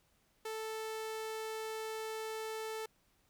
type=tone; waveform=sawtooth; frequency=440 Hz; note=A4; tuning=in tune; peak=-35 dBFS; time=0.45-2.86 s; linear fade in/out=5 ms; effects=pink hiss -73 dBFS RMS until 3.29 s